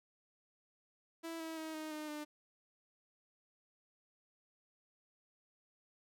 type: tone with pitch steps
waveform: sawtooth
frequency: 329.6 / 323.4 / 317.3 / 311.3 / 305.4 / 299.6 Hz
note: E4 / E4 / D#4 / D#4 / D#4 / D4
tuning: 0 / -33 / +34 / +1 / -32 / +35 cents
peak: -38 dBFS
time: 1.23-2.25 s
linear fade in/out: 20 ms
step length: 170 ms
effects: none